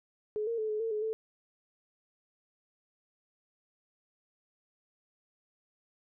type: tone with pitch steps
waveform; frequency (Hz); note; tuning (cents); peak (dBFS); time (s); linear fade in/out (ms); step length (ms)
sine; 425.1 / 462.5 / 434.6 / 426.9 / 451.6 / 424.9 / 441; G#4 / A#4 / A4 / G#4 / A4 / G#4 / A4; +40 / -14 / -21 / +48 / +45 / +40 / +4; -30; 0.36-1.13; 0; 110
effects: none